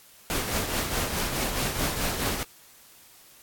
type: noise with tremolo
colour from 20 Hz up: pink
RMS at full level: -26 dBFS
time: 0.3-2.43 s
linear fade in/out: 0 ms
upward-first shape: triangle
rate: 4.7 Hz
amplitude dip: 55%
effects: white hiss -53 dBFS RMS until 3.42 s + AAC 64 kbps